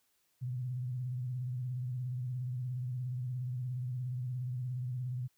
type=tone with vibrato; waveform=sine; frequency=125.5 Hz; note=B2; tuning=28 cents sharp; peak=-34 dBFS; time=0.41-5.28 s; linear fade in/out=20 ms; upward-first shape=sine; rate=17 Hz; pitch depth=70 cents each way; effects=white hiss -75 dBFS RMS until 5.37 s